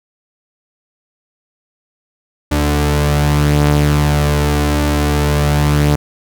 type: tone pair together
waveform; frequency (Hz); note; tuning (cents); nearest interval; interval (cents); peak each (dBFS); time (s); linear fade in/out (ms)
sawtooth; 73.63 / 146.83; D2 / D3; +5 / 0; octave; 1195; -10; 2.51-5.96; 10
effects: none